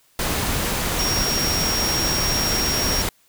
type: tone in noise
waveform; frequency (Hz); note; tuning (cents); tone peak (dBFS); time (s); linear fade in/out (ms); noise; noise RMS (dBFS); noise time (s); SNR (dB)
sine; 5588; F8; 0; -22; 0.99-3.02; 2; pink; -23; 0.19-3.09; -2
effects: white hiss -59 dBFS RMS until 3.28 s